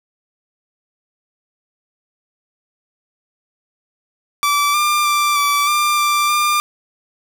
sawtooth tone with pitch steps, 1160 / 1194 / 1179 / 1157 / 1191 / 1181 / 1197 Hz, D6 / D6 / D6 / D6 / D6 / D6 / D6, -22 / +28 / +6 / -26 / +24 / +9 / +33 cents, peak -10 dBFS, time 4.43-6.6 s, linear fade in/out 0 ms, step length 310 ms, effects none

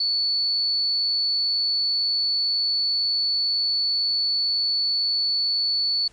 sine tone, 4449 Hz, C#8, 5 cents sharp, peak -20 dBFS, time 0-6.08 s, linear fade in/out 5 ms, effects pink hiss -55 dBFS RMS until 6.12 s + resampled to 22050 Hz

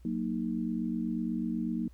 sine chord, D# minor, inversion first, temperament equal, 185 / 233.1 / 311.1 Hz, F#3 / A#3 / D#4, 0 / 0 / 0 cents, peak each -35 / -32 / -36 dBFS, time 0.05-1.88 s, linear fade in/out 2 ms, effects added 60 Hz sine -51 dBFS peak until 1.93 s + pink hiss -70 dBFS RMS until 1.93 s

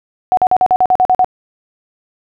sine tone bursts, 740 Hz, F#5, in tune, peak -7 dBFS, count 10, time 0.32-1.245 s, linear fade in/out 0 ms, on 52 ms, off 45 ms, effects none

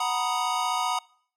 square chord, B major seventh, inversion second, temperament equal, 740 / 932.3 / 987.8 / 1244.5 Hz, F#5 / A#5 / B5 / D#6, 0 / 0 / 0 / 0 cents, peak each -31 dBFS, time 0-0.99 s, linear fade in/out 5 ms, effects noise-tail reverb RT60 0.6 s tail -24 dB re dry + low-pass 10000 Hz 12 dB/octave

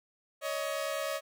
sawtooth tone pair together, 560.4 / 630 Hz, C#5 / D#5, +19 / +21 cents, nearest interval major second, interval 202 cents, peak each -31 / -31 dBFS, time 0.41-1.21 s, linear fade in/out 50 ms, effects none

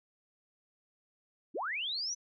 sine linear sweep, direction up, 205 to 6060 Hz, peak -33 dBFS, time 1.54-2.15 s, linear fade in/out 20 ms, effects none

